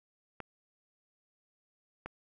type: clicks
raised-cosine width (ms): 0.5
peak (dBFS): -25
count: 2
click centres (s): 0.403 / 2.06
effects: none